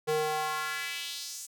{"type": "tone with high-pass filter sweep", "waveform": "square", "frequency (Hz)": 153.9, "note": "D#3", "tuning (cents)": -19, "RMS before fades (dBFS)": -33, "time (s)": [0.07, 1.47], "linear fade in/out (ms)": 20, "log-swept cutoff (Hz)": [380, 7700], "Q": 2.2, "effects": []}